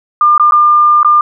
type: tone with dropouts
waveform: sine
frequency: 1200 Hz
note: D6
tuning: 37 cents sharp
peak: -4 dBFS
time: 0.21-1.21 s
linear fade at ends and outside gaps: 2 ms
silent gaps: 0.379-0.397 / 0.51-0.521 / 1.031-1.047 s
effects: none